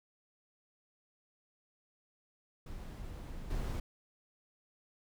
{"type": "noise with level steps", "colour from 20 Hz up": "brown", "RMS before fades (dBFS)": [-44, -36], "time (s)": [2.66, 3.8], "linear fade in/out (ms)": 5, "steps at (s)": 3.5, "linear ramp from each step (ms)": 10, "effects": []}